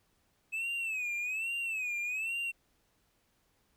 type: tone with vibrato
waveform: triangle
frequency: 2579 Hz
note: E7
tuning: 39 cents flat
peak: -31 dBFS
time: 0.52-2.52 s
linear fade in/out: 20 ms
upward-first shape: sine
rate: 1.2 Hz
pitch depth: 130 cents each way
effects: pink hiss -73 dBFS RMS until 3.76 s